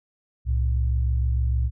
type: tone pair together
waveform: sine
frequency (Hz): 65.9 / 112.51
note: C2 / A2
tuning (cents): +13 / +39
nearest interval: major sixth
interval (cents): 926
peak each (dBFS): -20 / -27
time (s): 0.45-1.71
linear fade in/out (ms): 50
effects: none